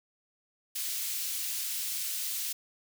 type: high-pass noise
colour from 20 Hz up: white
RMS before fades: -34 dBFS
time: 0.75-2.53 s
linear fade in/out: 10 ms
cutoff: 2900 Hz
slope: 12 dB/octave
effects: none